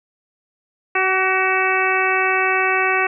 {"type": "harmonic tone with a mistuned harmonic", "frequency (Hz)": 376.7, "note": "F#4", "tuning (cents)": 31, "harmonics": [1, 2, 3, 4, 5, 6, 7], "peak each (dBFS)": [-23, -23, -23, -23, -23, -23, -23], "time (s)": [0.95, 3.07], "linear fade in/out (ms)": 5, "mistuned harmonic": 3, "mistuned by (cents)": 20, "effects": []}